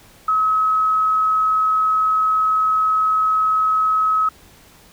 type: tone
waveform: sine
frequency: 1281 Hz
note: E6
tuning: 50 cents flat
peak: -14 dBFS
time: 0.28-4.29 s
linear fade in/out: 5 ms
effects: pink hiss -48 dBFS RMS until 4.92 s